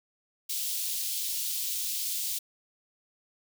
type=high-pass noise; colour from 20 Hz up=white; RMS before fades=-32 dBFS; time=0.49-2.39 s; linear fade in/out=10 ms; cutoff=3100 Hz; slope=24 dB/octave; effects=none